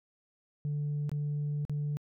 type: tone with dropouts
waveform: sine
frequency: 146.83 Hz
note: D3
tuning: in tune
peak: -28 dBFS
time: 0.65-1.97 s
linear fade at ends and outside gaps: 0 ms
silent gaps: 1.094-1.116 / 1.651-1.696 s
effects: tanh soft clip ceiling -28 dBFS